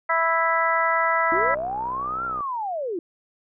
harmonic tone, 329.6 Hz, E4, in tune, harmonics 2 / 3 / 4 / 5 / 6, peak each -26 / -24 / -23 / -29 / -25 dBFS, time 0.09-1.55 s, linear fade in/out 10 ms
click train, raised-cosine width 1 ms, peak -24 dBFS, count 70, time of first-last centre 1.32-2.407 s, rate 63.5 Hz
sine linear two-way sweep, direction up then down, 320 to 1396.9 to 320 Hz, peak -25 dBFS, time 1.32-2.99 s, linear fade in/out 2 ms, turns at 2.25 s
effects none

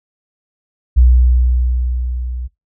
sine tone with level ramp, 61.74 Hz, B1, in tune, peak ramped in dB -4 to -21 dBFS, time 0.96-2.48 s, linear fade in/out 20 ms, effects noise-tail reverb RT60 0.2 s tail -23 dB re dry

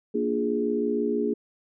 sine chord, Bb dominant seventh, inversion none, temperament equal, 233.1 / 293.7 / 349.2 / 415.3 Hz, Bb3 / D4 / F4 / Ab4, 0 / 0 / 0 / 0 cents, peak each -28 / -30 / -32 / -26 dBFS, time 0.14-1.34 s, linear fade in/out 10 ms, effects none

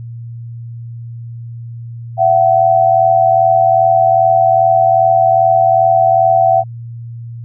sine tone pair together, 674 / 756.5 Hz, E5 / F#5, +38 / +38 cents, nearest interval major second, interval 200 cents, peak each -10 dBFS, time 2.17-6.64 s, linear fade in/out 50 ms, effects added 117 Hz sine -25 dBFS peak until 7.44 s

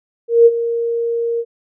sine tone with ADSR envelope, 466.2 Hz, A#4, in tune, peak -3 dBFS, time 0.28-1.45 s, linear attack 180 ms, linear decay 40 ms, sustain -13 dB, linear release 53 ms, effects none

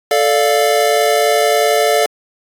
square chord, D minor, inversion second, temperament equal, 440 / 587.3 / 698.5 Hz, A4 / D5 / F5, 0 / 0 / 0 cents, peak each -16 dBFS, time 0.11-2.06 s, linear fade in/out 2 ms, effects AAC 48 kbps

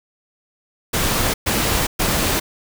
pink noise bursts, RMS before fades -19 dBFS, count 3, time 0.93-2.4 s, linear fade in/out 10 ms, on 410 ms, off 120 ms, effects none

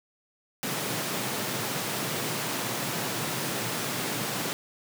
pink high-pass noise, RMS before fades -31 dBFS, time 0.63-4.53 s, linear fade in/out 0 ms, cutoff 110 Hz, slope 96 dB/octave, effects none

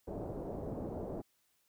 white low-pass noise, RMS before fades -41 dBFS, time 0.07-1.22 s, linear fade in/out 10 ms, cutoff 600 Hz, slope 24 dB/octave, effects white hiss -75 dBFS RMS until 1.68 s

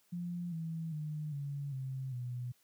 sine tone with pitch steps, 174.61 / 162.92 / 152.01 / 141.83 / 132.33 / 123.47 Hz, F3 / E3 / D#3 / C#3 / C3 / B2, 0 / -20 / -40 / +40 / +20 / 0 cents, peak -36 dBFS, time 0.12-2.52 s, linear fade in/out 10 ms, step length 400 ms, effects white hiss -71 dBFS RMS until 2.63 s + high-pass 80 Hz 12 dB/octave

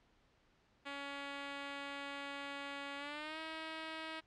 5% pulse tone with pitch glide, 281 to 319.1 Hz, C#4 to D#4, +24 to +44 cents, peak -31 dBFS, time 0.85-4.21 s, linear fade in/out 20 ms, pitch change +220 cents, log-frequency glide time 2.97-3.39 s, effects pink hiss -72 dBFS RMS until 4.26 s + low-pass 4000 Hz 12 dB/octave

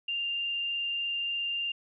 sine tone with frequency modulation, 2794 Hz, F7, in tune, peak -29 dBFS, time 0.08-1.72 s, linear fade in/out 5 ms, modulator 23.4 Hz, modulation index 0.73, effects none

